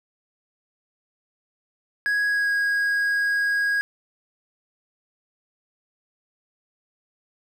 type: tone with pitch glide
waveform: triangle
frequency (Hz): 1661.2 to 1644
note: G#6 to G#6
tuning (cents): 0 to -18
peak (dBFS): -18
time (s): 2.06-3.81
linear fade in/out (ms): 0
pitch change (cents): -18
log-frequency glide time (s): 2.28-2.51
effects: 10-bit